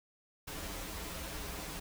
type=noise with comb filter; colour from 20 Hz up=pink; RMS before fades=-42 dBFS; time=0.47-1.8 s; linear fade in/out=10 ms; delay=8.3 ms; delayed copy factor=-0.85; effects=none